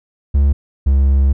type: tone pair in turn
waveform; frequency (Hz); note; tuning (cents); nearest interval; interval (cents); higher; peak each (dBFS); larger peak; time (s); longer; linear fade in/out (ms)
triangle; 70.2 / 68.24; C#2 / C#2; +22 / -27; unison; 49; first; -7; neither; 0.34-0.53 / 0.86-1.33; second; 10
effects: none